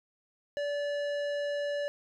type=tone with tanh clipping; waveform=sine; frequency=578 Hz; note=D5; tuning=28 cents flat; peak=-32 dBFS; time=0.57-1.88 s; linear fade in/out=0 ms; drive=15 dB; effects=none